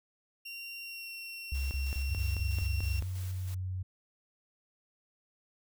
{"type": "tone with pitch glide", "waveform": "30% pulse", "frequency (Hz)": [2758, 2726], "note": ["F7", "F7"], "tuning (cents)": [-22, -43], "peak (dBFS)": -38, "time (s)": [0.45, 3], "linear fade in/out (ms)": 10, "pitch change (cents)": -21, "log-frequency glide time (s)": [0.81, 1.1]}
{"type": "tone bursts", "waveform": "sine", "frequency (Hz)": 67.3, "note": "C2", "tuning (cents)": 49, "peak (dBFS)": -30, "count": 7, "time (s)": [1.52, 3.024], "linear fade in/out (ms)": 0, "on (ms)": 190, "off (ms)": 29}
{"type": "noise with tremolo", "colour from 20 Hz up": "white", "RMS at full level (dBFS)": -50, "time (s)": [1.54, 3.55], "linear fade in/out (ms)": 10, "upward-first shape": "square", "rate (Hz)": 3.1, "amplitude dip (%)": 45}
{"type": "tone", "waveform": "sine", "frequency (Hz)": 92.7, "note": "F#2", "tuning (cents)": 4, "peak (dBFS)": -33, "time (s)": [2.09, 3.83], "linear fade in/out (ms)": 10}
{"effects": []}